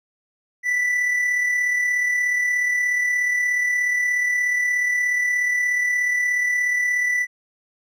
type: tone with amplitude modulation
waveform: triangle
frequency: 1975.5 Hz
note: B6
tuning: in tune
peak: -15 dBFS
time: 0.63-7.27 s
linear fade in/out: 50 ms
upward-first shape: sine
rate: 36.8 Hz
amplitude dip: 35%
effects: none